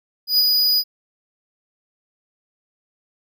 square tone with ADSR envelope, 4936 Hz, D#8, 15 cents flat, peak -12 dBFS, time 0.27-0.84 s, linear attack 120 ms, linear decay 23 ms, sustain -3 dB, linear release 56 ms, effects none

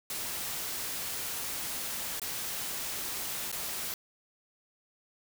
white noise with dropouts, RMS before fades -36 dBFS, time 0.1-3.94 s, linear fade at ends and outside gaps 1 ms, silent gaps 2.197-2.217 / 3.516-3.526 s, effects none

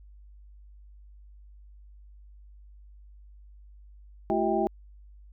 sine tone cluster, 216.9 / 341.6 / 382.8 / 643 / 794 Hz, A3 / F4 / G4 / E5 / G5, -25 / -38 / -41 / -43 / +22 cents, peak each -31 / -29 / -29 / -30 / -29 dBFS, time 4.3-4.67 s, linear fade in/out 0 ms, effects added 50 Hz sine -48 dBFS peak until 5.32 s

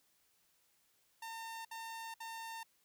sawtooth tone bursts, 907 Hz, A#5, 48 cents flat, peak -40 dBFS, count 3, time 1.22-2.632 s, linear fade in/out 5 ms, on 430 ms, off 61 ms, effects white hiss -74 dBFS RMS until 2.84 s

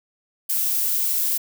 violet noise, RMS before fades -22 dBFS, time 0.49-1.38 s, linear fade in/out 10 ms, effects none

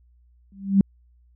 sine tone with exponential growth, 196 Hz, G3, in tune, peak -9 dBFS, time 0.52-0.81 s, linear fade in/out 2 ms, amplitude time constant 62 ms, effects added 60 Hz sine -54 dBFS peak until 1.35 s

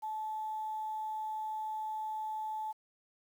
sine tone with quantisation, 867 Hz, A5, 26 cents flat, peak -35 dBFS, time 0.02-2.73 s, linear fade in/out 20 ms, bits 10, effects none

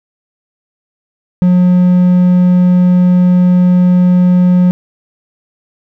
triangle tone, 180 Hz, F#3, 47 cents flat, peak -3 dBFS, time 1.42-4.71 s, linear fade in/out 0 ms, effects none

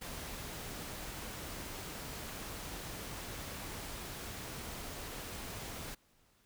pink noise, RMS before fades -44 dBFS, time 0.01-5.95 s, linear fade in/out 10 ms, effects pink hiss -70 dBFS RMS until 6.45 s

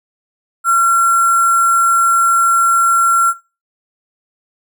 sine tone with sample-and-hold, 1367 Hz, F6, 37 cents flat, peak -8 dBFS, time 0.64-3.34 s, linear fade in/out 50 ms, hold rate 8820 Hz, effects noise-tail reverb RT60 0.3 s tail -20 dB re dry

